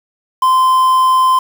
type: tone with quantisation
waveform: triangle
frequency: 1035 Hz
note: C6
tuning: 19 cents flat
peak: -6 dBFS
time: 0.42-1.39 s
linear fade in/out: 5 ms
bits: 5
effects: none